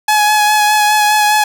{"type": "tone with vibrato", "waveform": "sawtooth", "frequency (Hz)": 844, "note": "G#5", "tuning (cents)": 28, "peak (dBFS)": -5, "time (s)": [0.08, 1.44], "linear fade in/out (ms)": 5, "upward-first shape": "sine", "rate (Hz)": 4.9, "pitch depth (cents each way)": 19, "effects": []}